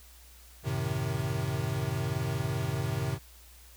square chord, F# diminished seventh, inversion none, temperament equal, 92.5 / 110 / 130.81 / 155.56 Hz, F#2 / A2 / C3 / Eb3, 0 / 0 / 0 / 0 cents, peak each -38 / -36 / -33 / -37 dBFS, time 0.63-3.19 s, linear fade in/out 50 ms, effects added 60 Hz sine -53 dBFS peak until 3.76 s + white hiss -56 dBFS RMS until 3.76 s

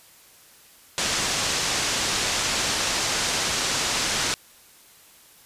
white low-pass noise, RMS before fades -25 dBFS, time 0.98-4.34 s, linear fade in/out 0 ms, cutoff 7300 Hz, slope 24 dB/octave, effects white hiss -52 dBFS RMS until 5.45 s + resampled to 32000 Hz

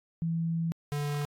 sine / square tone pair in turn, 165.5 / 145.67 Hz, E3 / D3, +7 / -14 cents, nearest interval major second, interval 221 cents, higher first, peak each -27 / -30 dBFS, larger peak first, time 0.22-0.72 / 0.92-1.25 s, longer first, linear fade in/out 0 ms, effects AAC 48 kbps

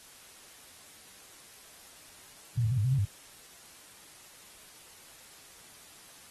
sine tone with pitch steps, 120.2 / 108.8 / 128.6 / 103.1 / 129 / 136.1 / 100.3 Hz, B2 / A2 / C3 / G#2 / C3 / C#3 / G2, -46 / -19 / -30 / -12 / -24 / -31 / +40 cents, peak -24 dBFS, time 2.57-3.053 s, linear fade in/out 10 ms, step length 69 ms, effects white hiss -53 dBFS RMS until 6.3 s + AAC 32 kbps

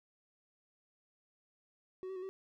triangle tone with pitch steps, 373.1 / 381.6 / 367.7 / 382.8 Hz, F#4 / G4 / F#4 / G4, +14 / -47 / -11 / -41 cents, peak -38 dBFS, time 2.03-2.29 s, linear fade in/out 0 ms, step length 65 ms, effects none

